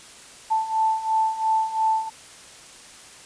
sine beating tone pair, 880 / 882.9 Hz, A5 / A5, 0 / +6 cents, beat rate 2.9 Hz, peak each -25 / -21 dBFS, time 0.5-2.1 s, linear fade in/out 20 ms, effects white hiss -45 dBFS RMS until 3.25 s + resampled to 22050 Hz

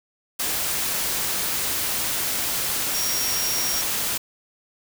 sine tone in noise, 5610 Hz, F8, 7 cents sharp, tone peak -26 dBFS, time 2.94-3.82 s, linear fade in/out 10 ms, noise white, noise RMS -25 dBFS, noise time 0.39-4.18 s, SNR -4 dB, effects none

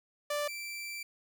sawtooth tone pair in turn, 587.3 / 2340 Hz, D5 / D7, 0 / -7 cents, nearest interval 2 octaves, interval 2393 cents, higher second, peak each -27 / -35 dBFS, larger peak first, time 0.3-0.48 / 0.48-1.03 s, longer second, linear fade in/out 5 ms, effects none

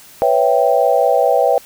sine chord, C# half-diminished seventh, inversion third, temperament equal, 493.9 / 554.4 / 659.3 / 784 Hz, B4 / C#5 / E5 / G5, 0 / 0 / 0 / 0 cents, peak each -16 dBFS, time 0.22-1.58 s, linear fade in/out 0 ms, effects white hiss -42 dBFS RMS until 1.65 s

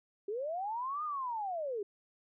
sine linear two-way sweep, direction up then down, 386.3 to 1244.5 to 386.3 Hz, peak -34 dBFS, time 0.28-1.83 s, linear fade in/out 5 ms, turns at 1.04 s, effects none

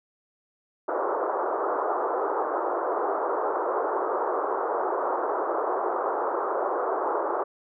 pink band-pass noise, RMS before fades -27 dBFS, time 0.88-7.44 s, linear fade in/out 10 ms, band 360 to 1300 Hz, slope 48 dB/octave, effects none

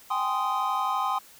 triangle chord, Ab major seventh, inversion third, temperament just, 778.7 / 830.6 / 1038.3 / 1245.9 Hz, G5 / Ab5 / C6 / Eb6, -12 / 0 / -14 / +2 cents, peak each -29 / -31 / -26 / -28 dBFS, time 0.1-1.19 s, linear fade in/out 10 ms, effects white hiss -52 dBFS RMS until 1.39 s

